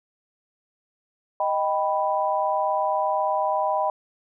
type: chord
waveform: sine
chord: Eb augmented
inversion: none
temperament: equal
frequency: 622.3 / 784 / 987.8 Hz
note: Eb5 / G5 / B5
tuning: 0 / 0 / 0 cents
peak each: -25 dBFS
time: 1.4-3.9 s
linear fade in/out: 2 ms
effects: none